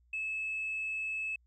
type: tone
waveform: sine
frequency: 2600 Hz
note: E7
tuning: 24 cents flat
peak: -32 dBFS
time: 0.13-1.36 s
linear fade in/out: 5 ms
effects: tanh soft clip ceiling -29 dBFS + added 60 Hz sine -64 dBFS peak until 1.46 s